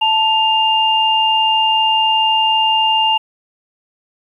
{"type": "tone pair together", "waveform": "sine", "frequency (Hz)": [882.6, 2804], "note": ["A5", "F7"], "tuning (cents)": [5, 6], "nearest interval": "octave + minor sixth", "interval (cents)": 2001, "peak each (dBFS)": -14, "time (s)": [0.01, 3.18], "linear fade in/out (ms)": 10, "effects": ["8-bit"]}